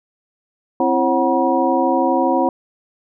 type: tone cluster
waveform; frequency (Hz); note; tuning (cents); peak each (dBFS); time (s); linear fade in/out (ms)
sine; 263.5 / 335.7 / 540 / 744 / 959; C4 / E4 / C#5 / F#5 / A#5; +12 / +32 / -45 / +9 / +49; -20; 0.8-2.49; 2
effects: none